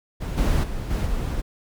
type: noise with level steps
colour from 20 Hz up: brown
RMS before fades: -27 / -19 / -29 / -23 / -26 dBFS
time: 0.2-1.42 s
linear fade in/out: 20 ms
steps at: 0.37 / 0.63 / 0.9 / 1.05 s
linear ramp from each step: 10 ms
effects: none